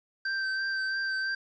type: tone with vibrato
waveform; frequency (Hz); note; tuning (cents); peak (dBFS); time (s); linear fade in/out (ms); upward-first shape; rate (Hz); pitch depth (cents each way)
square; 1560; G6; -9; -29; 0.25-1.35; 5; sine; 3; 17
effects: resampled to 16000 Hz + 10-bit